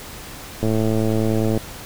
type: click train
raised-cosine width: 2 ms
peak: -8 dBFS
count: 105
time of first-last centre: 0.63-1.575 s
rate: 110 Hz
effects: pink hiss -36 dBFS RMS until 1.85 s